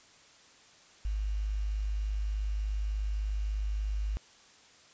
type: tone with quantisation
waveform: sine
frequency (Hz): 51.7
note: G#1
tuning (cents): -7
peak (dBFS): -29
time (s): 1.05-4.17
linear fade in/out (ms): 0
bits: 9
effects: white hiss -58 dBFS RMS until 4.93 s + resampled to 16000 Hz